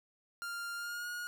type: tone with pitch glide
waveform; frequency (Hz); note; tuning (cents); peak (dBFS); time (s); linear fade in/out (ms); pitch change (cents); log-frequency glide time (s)
45% pulse; 1396.9 to 1440.3; F6 to F#6; 0 to -47; -38; 0.42-1.27; 0; +53; 0.75-1.07
effects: none